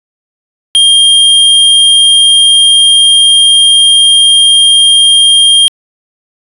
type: tone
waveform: square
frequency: 3212 Hz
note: G7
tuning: 41 cents sharp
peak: -3 dBFS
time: 0.75-5.68 s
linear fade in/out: 0 ms
effects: resampled to 32000 Hz